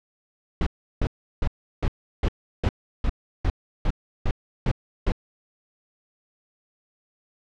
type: noise bursts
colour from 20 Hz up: brown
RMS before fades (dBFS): -21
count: 12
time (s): 0.61-5.12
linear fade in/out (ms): 2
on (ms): 55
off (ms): 350
effects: low-pass 4000 Hz 12 dB/octave